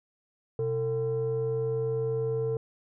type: tone pair together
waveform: sine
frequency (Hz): 126.28 / 450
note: B2 / A4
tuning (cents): +39 / +39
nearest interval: octave + minor seventh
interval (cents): 2200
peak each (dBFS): -30 / -26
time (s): 0.59-2.57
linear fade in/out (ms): 2
effects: tanh soft clip ceiling -22 dBFS